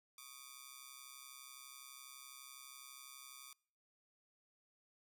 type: ring-modulated tone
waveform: 5% pulse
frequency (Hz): 1174.7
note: D6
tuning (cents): 0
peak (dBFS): -38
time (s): 0.18-3.53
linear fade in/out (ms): 0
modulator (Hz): 66
effects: noise-tail reverb RT60 0.6 s tail -26 dB re dry